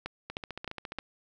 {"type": "two click trains", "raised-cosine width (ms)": 0.3, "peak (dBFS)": [-22, -19], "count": [11, 4], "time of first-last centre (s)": [[0.3, 0.99], [0.06, 0.986]], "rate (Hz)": [14.5, 3.24], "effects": []}